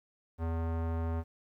square tone with low-pass filter, 82.4 Hz, E2, in tune, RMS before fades -33 dBFS, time 0.38-1.24 s, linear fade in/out 50 ms, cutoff 1100 Hz, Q 1.1, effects 11-bit

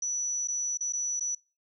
sine tone with dropouts, 5920 Hz, F#8, in tune, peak -28 dBFS, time 0.02-1.35 s, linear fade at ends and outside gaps 5 ms, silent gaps 0.475-0.483 / 0.774-0.807 / 0.925-0.933 / 1.197-1.207 s, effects noise-tail reverb RT60 0.3 s tail -24 dB re dry

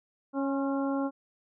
harmonic tone with a mistuned harmonic, 275.2 Hz, C#4, 12 cents flat, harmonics 1 / 2 / 3 / 4 / 5, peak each -28 / -34 / -38 / -40 / -42 dBFS, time 0.33-1.11 s, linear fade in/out 50 ms, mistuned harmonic 4, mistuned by -36 cents, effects none

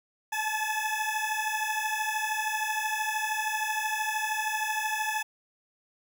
20% pulse beating tone pair, 856 / 869 Hz, A5 / A5, -48 / -22 cents, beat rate 13 Hz, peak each -26 dBFS, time 0.32-5.23 s, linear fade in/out 10 ms, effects none

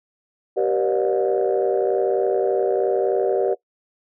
sine tone cluster, 386.3 / 477.7 / 541 / 602 / 718 Hz, G4 / A#4 / C#5 / D5 / F5, -25 / +42 / -42 / +43 / +48 cents, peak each -20 / -22 / -27 / -24 / -28 dBFS, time 0.56-3.55 s, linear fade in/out 20 ms, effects noise-tail reverb RT60 0.1 s tail -20 dB re dry + tanh soft clip ceiling -9 dBFS

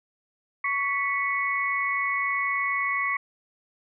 sine tone cluster, 1119 / 1971 / 2210 Hz, C#6 / B6 / C#7, +16 / -4 / -6 cents, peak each -28 dBFS, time 0.64-3.17 s, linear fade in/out 5 ms, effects none

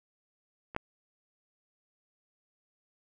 clicks, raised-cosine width 0.5 ms, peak -28 / -15 dBFS, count 2, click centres 0.748 / 0.764 s, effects none

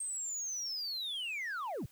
sine linear sweep, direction down, 8500 to 75.3 Hz, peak -33 dBFS, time 0-1.86 s, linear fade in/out 5 ms, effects tanh soft clip ceiling -35 dBFS + white hiss -64 dBFS RMS until 1.91 s

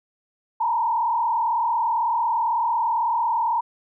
sine tone with frequency modulation, 930 Hz, A#5, 4 cents flat, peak -19 dBFS, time 0.6-3.61 s, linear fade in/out 10 ms, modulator 38 Hz, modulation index 1.3, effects none

